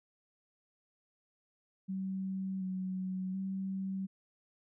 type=tone with pitch steps; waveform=sine; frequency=190.7 / 186.7 / 191.8 Hz; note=G3 / F#3 / G3; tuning=-47 / +16 / -37 cents; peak=-34 dBFS; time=1.88-4.07 s; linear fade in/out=20 ms; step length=730 ms; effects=none